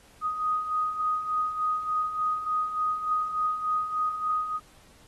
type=beating tone pair; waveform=sine; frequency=1244.5 / 1247.9 Hz; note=D#6 / D#6; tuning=0 / +5 cents; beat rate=3.4 Hz; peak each=-33 / -26 dBFS; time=0.21-4.6 s; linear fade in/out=50 ms; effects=pink hiss -57 dBFS RMS until 5.07 s + AAC 32 kbps